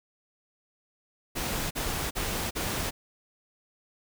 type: noise bursts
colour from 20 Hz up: pink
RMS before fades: -31 dBFS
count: 4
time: 1.35-2.91 s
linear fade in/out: 20 ms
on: 360 ms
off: 40 ms
effects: none